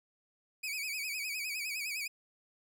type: tone with vibrato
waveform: sawtooth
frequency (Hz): 2397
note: D7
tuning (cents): +35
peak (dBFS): -32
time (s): 0.63-2.08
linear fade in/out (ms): 10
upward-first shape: sine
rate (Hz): 9.8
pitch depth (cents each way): 120
effects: none